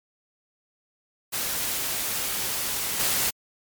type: noise with level steps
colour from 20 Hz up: white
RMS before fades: -28 / -24 dBFS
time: 1.32-3.31 s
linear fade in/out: 20 ms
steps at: 2.99 s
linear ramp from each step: 5 ms
effects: MP3 96 kbps